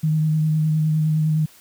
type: tone with vibrato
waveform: sine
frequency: 155.56 Hz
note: D#3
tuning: in tune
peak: -16 dBFS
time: 0.03-1.46 s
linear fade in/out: 10 ms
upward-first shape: triangle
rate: 9.8 Hz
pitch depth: 23 cents each way
effects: white hiss -50 dBFS RMS until 1.6 s

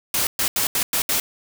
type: noise bursts at uneven times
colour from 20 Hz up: white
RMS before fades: -21 dBFS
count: 6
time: 0.14-0.27 / 0.39-0.48 / 0.56-0.67 / 0.75-0.83 / 0.93-1.02 / 1.09-1.2 s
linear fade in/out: 2 ms
effects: none

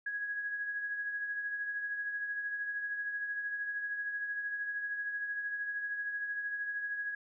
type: tone with tremolo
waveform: sine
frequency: 1661.2 Hz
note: G#6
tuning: in tune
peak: -32 dBFS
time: 0.06-7.15 s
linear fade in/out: 5 ms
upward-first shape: triangle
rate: 13 Hz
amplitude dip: 50%
effects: none

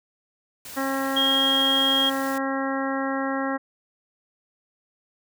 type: noise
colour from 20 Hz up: white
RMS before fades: -39 dBFS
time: 0.65-2.38 s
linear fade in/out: 2 ms
type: harmonic tone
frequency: 270 Hz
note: C#4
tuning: 45 cents flat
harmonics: 1 / 2 / 3 / 4 / 5 / 6 / 7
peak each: -27 / -30 / -32 / -33 / -34 / -35 / -35 dBFS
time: 0.76-3.58 s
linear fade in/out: 20 ms
type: tone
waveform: sine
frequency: 3249 Hz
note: G#7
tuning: 39 cents flat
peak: -19 dBFS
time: 1.16-2.1 s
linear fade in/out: 10 ms
effects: none

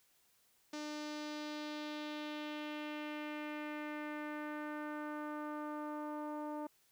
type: tone with low-pass filter sweep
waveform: sawtooth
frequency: 300 Hz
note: D4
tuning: 37 cents sharp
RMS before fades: -43 dBFS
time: 0.73-6.67 s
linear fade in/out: 5 ms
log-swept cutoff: 5700 to 890 Hz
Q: 2.1
effects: white hiss -72 dBFS RMS until 6.91 s

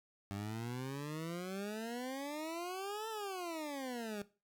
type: exponential two-way sweep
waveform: 20% pulse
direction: up then down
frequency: 98 to 449.8 to 199.8 Hz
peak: -35 dBFS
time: 0.31-4.22 s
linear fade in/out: 0 ms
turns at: 3.09 s
effects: noise-tail reverb RT60 0.3 s tail -17 dB re dry

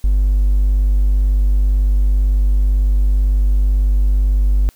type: tone with hard clipping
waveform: triangle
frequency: 49 Hz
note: G1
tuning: in tune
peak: -11 dBFS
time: 0.04-4.69 s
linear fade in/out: 0 ms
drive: 4 dB
effects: white hiss -52 dBFS RMS until 4.75 s

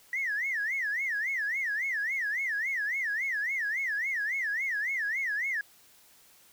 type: tone with vibrato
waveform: sine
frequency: 1901 Hz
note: A#6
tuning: 33 cents sharp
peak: -27 dBFS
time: 0.13-5.61 s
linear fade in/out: 2 ms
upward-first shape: sine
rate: 3.6 Hz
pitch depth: 250 cents each way
effects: tanh soft clip ceiling -24 dBFS + white hiss -59 dBFS RMS until 6.52 s

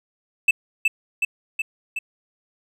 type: tone with echo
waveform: triangle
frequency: 2637 Hz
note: E7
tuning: in tune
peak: -10 dBFS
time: 0.48-0.51 s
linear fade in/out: 5 ms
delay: 370 ms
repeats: 4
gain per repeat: -3 dB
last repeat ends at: 1.99 s
effects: none

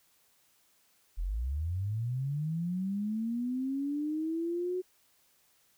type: linear sweep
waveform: sine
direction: up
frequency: 38 to 370 Hz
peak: -30 dBFS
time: 1.17-4.82 s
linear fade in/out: 20 ms
effects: white hiss -68 dBFS RMS until 5.77 s

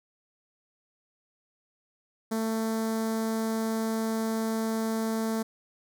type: tone with notch filter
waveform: sawtooth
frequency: 222.7 Hz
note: A3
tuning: 21 cents sharp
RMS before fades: -29 dBFS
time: 2.31-5.43 s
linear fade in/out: 10 ms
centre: 2700 Hz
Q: 0.83
effects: none

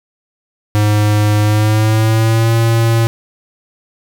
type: tone with pitch glide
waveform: square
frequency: 105.1 to 114.61 Hz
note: G#2 to A#2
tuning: +21 to -29 cents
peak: -10 dBFS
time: 0.75-3.07 s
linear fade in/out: 0 ms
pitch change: +150 cents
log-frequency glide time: 1.42-2.53 s
effects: none

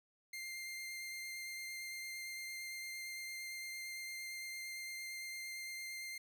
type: tone with vibrato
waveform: sawtooth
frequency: 2100 Hz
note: C7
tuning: 6 cents sharp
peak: -40 dBFS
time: 0.33-6.18 s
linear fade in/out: 5 ms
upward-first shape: triangle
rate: 8.8 Hz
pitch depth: 11 cents each way
effects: none

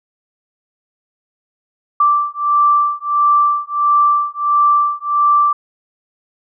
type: beating tone pair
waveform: sine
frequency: 1171 / 1172.5 Hz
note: D6 / D6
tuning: -5 / -3 cents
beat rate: 1.5 Hz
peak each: -14 dBFS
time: 2-5.53 s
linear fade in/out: 5 ms
effects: none

